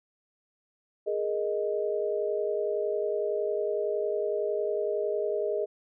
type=chord; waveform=sine; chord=Ab suspended second; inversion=none; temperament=equal; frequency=415.3 / 466.2 / 622.3 Hz; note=Ab4 / Bb4 / Eb5; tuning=0 / 0 / 0 cents; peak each=-29 / -33 / -31 dBFS; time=1.06-5.66 s; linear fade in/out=20 ms; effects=none